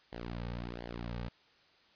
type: tone with flanger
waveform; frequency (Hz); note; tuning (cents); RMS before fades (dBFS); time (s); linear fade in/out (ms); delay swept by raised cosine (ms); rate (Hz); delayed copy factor
sawtooth; 59; A#1; +22; -41; 0.12-1.29; 10; 0.78 to 2.98; 1.4; -0.85
effects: white hiss -65 dBFS RMS until 1.95 s + resampled to 11025 Hz